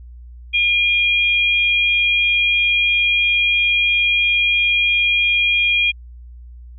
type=tone pair together; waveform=sine; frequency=2420 / 3257 Hz; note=D#7 / G#7; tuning=-49 / -34 cents; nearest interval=perfect fourth; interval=515 cents; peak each=-14 / -20 dBFS; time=0.53-5.92 s; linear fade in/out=20 ms; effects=added 60 Hz sine -35 dBFS peak until 6.78 s